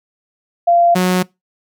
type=tone pair in turn; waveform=sine / sawtooth; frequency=690 / 182.76 Hz; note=F5 / F#3; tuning=-21 / -21 cents; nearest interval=octave + major seventh; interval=2300 cents; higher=first; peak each=-8 dBFS; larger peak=neither; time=0.67-0.95 / 0.95-1.23 s; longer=neither; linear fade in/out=10 ms; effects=noise-tail reverb RT60 0.2 s tail -23 dB re dry